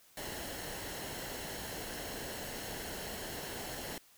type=noise with comb filter; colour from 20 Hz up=pink; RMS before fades=-42 dBFS; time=0.17-3.98 s; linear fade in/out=2 ms; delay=0.83 ms; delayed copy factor=-0.5; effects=white hiss -63 dBFS RMS until 4.17 s